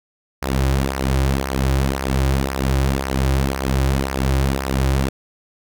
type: tone with flanger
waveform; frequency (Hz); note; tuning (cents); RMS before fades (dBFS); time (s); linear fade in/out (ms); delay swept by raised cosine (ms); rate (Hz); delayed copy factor
sawtooth; 67; C2; +42; -19; 0.42-5.09; 5; 0.26 to 4.56; 1.9; -0.65
effects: none